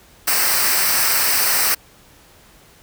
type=noise with comb filter; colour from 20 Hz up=white; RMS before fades=-17 dBFS; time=0.27-1.75 s; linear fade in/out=10 ms; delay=0.29 ms; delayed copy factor=-0.65; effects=pink hiss -49 dBFS RMS until 2.82 s